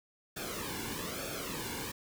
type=noise with flanger; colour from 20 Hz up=pink; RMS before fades=-39 dBFS; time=0.36-1.92 s; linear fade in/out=10 ms; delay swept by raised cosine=1 to 1.6 ms; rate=1.1 Hz; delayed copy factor=-0.75; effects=none